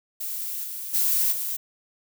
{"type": "noise with level steps", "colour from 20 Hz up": "violet", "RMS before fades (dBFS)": [-31, -34, -22, -29], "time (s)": [0.2, 1.57], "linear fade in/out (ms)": 10, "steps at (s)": [0.63, 0.93, 1.31], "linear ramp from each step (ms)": 20, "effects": []}